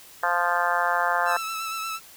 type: harmonic tone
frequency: 174.61 Hz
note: F3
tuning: in tune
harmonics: 3 / 4 / 5 / 6 / 7 / 8 / 9 / 10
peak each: -33 / -27 / -28 / -28 / -29 / -30 / -28 / -32 dBFS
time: 0.23-1.37 s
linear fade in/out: 2 ms
type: tone with vibrato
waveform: sawtooth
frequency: 1318.5 Hz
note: E6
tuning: in tune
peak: -25 dBFS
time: 1.25-2 s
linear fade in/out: 50 ms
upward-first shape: sine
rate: 8.5 Hz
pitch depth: 25 cents each way
effects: white hiss -48 dBFS RMS until 2.16 s